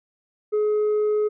triangle tone with tanh clipping, 422.9 Hz, G#4, 31 cents sharp, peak -19 dBFS, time 0.52-1.29 s, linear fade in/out 20 ms, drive 7 dB, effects none

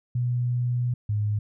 sine tone pair in turn, 122.6 / 104.89 Hz, B2 / G#2, -12 / +18 cents, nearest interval minor third, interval 270 cents, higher first, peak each -22 dBFS, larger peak neither, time 0.15-0.94 / 1.09-1.39 s, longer first, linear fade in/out 5 ms, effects none

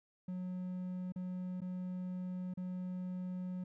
triangle tone with dropouts, 182.4 Hz, F#3, 24 cents flat, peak -36 dBFS, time 0.28-3.64 s, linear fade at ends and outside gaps 5 ms, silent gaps 1.122-1.159 / 1.606-1.616 / 2.539-2.573 s, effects none

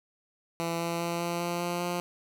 10% pulse tone with pitch steps, 167.9 / 169.17 / 170.44 / 171.73 / 173.02 / 174.32 / 175.64 Hz, E3 / E3 / F3 / F3 / F3 / F3 / F3, +32 / +45 / -42 / -29 / -16 / -3 / +10 cents, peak -21 dBFS, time 0.6-2 s, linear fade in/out 0 ms, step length 200 ms, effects none

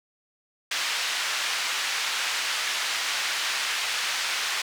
pink band-pass noise, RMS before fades -28 dBFS, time 0.71-4.62 s, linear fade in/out 5 ms, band 1600 to 5600 Hz, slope 12 dB/octave, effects none

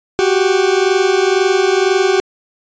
40% pulse tone pair together, 370 / 392 Hz, F#4 / G4, 0 / 0 cents, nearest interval minor second, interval 100 cents, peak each -13 dBFS, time 0.19-2.2 s, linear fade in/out 0 ms, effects resampled to 16000 Hz

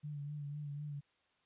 sine tone with vibrato, 146 Hz, D3, 10 cents flat, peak -40 dBFS, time 0.03-1.01 s, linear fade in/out 20 ms, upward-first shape sine, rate 4 Hz, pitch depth 40 cents each way, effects white hiss -75 dBFS RMS until 1.45 s + resampled to 8000 Hz

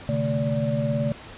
sine tone cluster, 128 / 146.4 / 222.5 / 579 Hz, C3 / D3 / A3 / D5, -38 / -5 / +20 / -25 cents, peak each -27 dBFS, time 0.09-1.12 s, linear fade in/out 0 ms, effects pink hiss -42 dBFS RMS until 1.37 s + resampled to 8000 Hz

